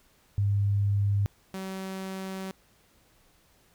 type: tone pair in turn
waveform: sine / sawtooth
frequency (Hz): 100.9 / 190.47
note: G#2 / G3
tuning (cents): -49 / -50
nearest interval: major seventh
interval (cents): 1099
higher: second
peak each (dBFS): -22 / -30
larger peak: first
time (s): 0.38-1.26 / 1.54-2.51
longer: second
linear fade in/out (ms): 0
effects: pink hiss -63 dBFS RMS until 3.74 s